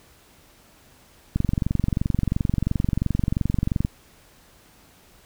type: click train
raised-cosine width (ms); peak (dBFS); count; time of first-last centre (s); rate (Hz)
5; -9; 58; 1.36-3.849; 22.9
effects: pink hiss -54 dBFS RMS until 5.25 s